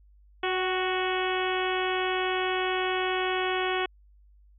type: harmonic tone with a mistuned harmonic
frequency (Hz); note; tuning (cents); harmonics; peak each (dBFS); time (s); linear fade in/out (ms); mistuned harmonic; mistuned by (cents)
369.6; F#4; -2; 1 / 2 / 3 / 4 / 5 / 6 / 7 / 8 / 9; -29 / -32 / -34 / -35 / -36 / -37 / -37 / -38 / -39; 0.43-3.86; 5; 2; +27
effects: added 50 Hz sine -54 dBFS peak until 4.58 s